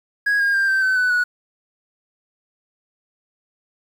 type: tone with pitch steps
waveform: triangle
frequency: 1655 / 1621.9 / 1589.4 / 1557.6 / 1526.4 / 1495.9 / 1465.9 Hz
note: G#6 / G#6 / G6 / G6 / G6 / F#6 / F#6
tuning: -6 / -41 / +23 / -12 / -47 / +19 / -17 cents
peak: -13 dBFS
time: 0.26-1.24 s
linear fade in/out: 10 ms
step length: 140 ms
effects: tanh soft clip ceiling -9 dBFS + 8-bit